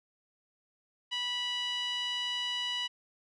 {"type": "tone with band-pass filter", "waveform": "sawtooth", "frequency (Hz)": 981, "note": "B5", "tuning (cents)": -12, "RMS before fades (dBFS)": -34, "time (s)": [1.11, 2.88], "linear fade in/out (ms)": 20, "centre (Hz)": 3100, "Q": 4, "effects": ["resampled to 24000 Hz"]}